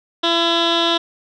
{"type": "tone with low-pass filter", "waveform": "15% pulse", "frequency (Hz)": 336.7, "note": "E4", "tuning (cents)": 37, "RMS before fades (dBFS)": -17, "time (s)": [0.23, 0.98], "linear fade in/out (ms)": 10, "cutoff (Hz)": 3700, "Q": 5.6, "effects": []}